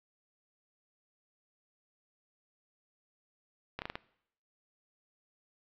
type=slowing click train; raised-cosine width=0.3 ms; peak=-20 dBFS; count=5; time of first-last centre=3.79-3.955 s; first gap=29 ms; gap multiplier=1.24; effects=noise-tail reverb RT60 0.7 s tail -20 dB re dry + low-pass 4000 Hz 12 dB/octave